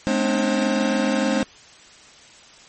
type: tone cluster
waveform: square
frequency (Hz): 211.4 / 253.4 / 274.9 / 301.8 / 534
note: G#3 / B3 / C#4 / D4 / C5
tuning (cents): +31 / +45 / -14 / +47 / +35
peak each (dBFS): -24 / -26 / -29 / -27 / -25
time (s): 0.07-1.43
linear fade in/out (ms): 0
effects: white hiss -47 dBFS RMS until 2.68 s + MP3 32 kbps